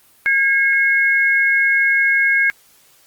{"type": "tone pair together", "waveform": "sine", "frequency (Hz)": [1628, 2173], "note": ["G#6", "C#7"], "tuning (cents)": [-35, -35], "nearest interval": "perfect fourth", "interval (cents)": 500, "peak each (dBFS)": -15, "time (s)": [0.26, 2.5], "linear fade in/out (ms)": 0, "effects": ["white hiss -52 dBFS RMS until 3.06 s", "Opus 32 kbps"]}